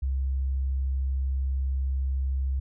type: tone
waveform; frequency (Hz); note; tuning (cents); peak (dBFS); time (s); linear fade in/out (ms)
sine; 66.6; C2; +31; -24; 0.02-2.6; 10
effects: none